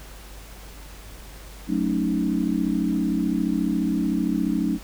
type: chord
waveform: sine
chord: D# half-diminished seventh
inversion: first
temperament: equal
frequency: 185 / 220 / 277.2 / 311.1 Hz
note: F#3 / A3 / C#4 / D#4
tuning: 0 / 0 / 0 / 0 cents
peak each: -26 dBFS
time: 1.67-4.79 s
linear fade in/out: 50 ms
effects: added 50 Hz sine -41 dBFS peak until 4.83 s + pink hiss -45 dBFS RMS until 4.83 s